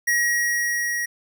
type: tone with level ramp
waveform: square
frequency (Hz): 1900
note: A#6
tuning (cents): +33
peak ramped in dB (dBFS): -18 to -24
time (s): 0.07-1.06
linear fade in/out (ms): 10
effects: none